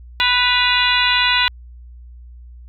harmonic tone with a mistuned harmonic, 493.9 Hz, B4, in tune, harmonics 2 / 3 / 4 / 5 / 6 / 7 / 8, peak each -21 / -21 / -21 / -21 / -21 / -21 / -21 dBFS, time 0.2-1.48 s, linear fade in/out 0 ms, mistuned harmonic 6, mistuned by -70 cents, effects added 60 Hz sine -36 dBFS peak until 2.68 s

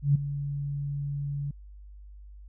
sine tone with ADSR envelope, 142.2 Hz, C#3, 45 cents sharp, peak -16 dBFS, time 0.02-1.51 s, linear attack 130 ms, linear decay 9 ms, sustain -13 dB, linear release 5 ms, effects added 50 Hz sine -44 dBFS peak until 2.48 s

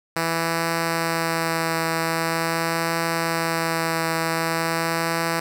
5% pulse tone with vibrato, 164.81 Hz, E3, in tune, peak -10 dBFS, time 0.16-5.4 s, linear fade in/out 5 ms, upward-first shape triangle, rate 0.44 Hz, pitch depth 14 cents each way, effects none

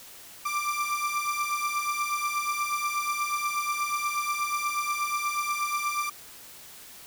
30% pulse beating tone pair, 1174.7 / 1183 Hz, D6 / D6, 0 / +12 cents, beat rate 8.3 Hz, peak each -29 / -26 dBFS, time 0.45-6.1 s, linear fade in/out 10 ms, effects white hiss -47 dBFS RMS until 7.06 s

